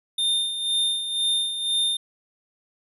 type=tone with tremolo; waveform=square; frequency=3624 Hz; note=A#7; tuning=50 cents flat; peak=-20 dBFS; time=0.18-1.97 s; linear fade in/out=5 ms; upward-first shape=sine; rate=2 Hz; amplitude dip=60%; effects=resampled to 32000 Hz